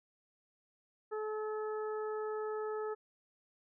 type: harmonic tone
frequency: 430 Hz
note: A4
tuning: 40 cents flat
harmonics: 1 / 2 / 3 / 4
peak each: -36 / -46 / -45 / -53 dBFS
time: 1.11-2.95 s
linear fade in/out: 20 ms
effects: none